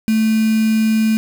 sine tone with quantisation, 220 Hz, A3, in tune, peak -12 dBFS, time 0.08-1.17 s, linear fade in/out 0 ms, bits 4, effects none

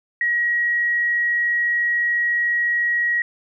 sine tone, 1903 Hz, A#6, 35 cents sharp, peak -17 dBFS, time 0.21-3.22 s, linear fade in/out 2 ms, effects none

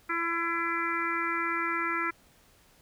harmonic tone, 336.4 Hz, E4, 35 cents sharp, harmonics 1 / 3 / 4 / 5 / 6 / 7, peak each -36 / -37 / -31 / -36 / -34 / -37 dBFS, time 0.09-2.11 s, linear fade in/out 10 ms, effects pink hiss -61 dBFS RMS until 2.81 s

